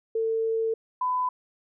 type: tone pair in turn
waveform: sine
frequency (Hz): 448.8 / 1003.2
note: A4 / B5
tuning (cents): +34 / +27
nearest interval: octave + major second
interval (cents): 1393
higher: second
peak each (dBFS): -23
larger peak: neither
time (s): 0.15-0.74 / 1.01-1.29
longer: first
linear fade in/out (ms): 5
effects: none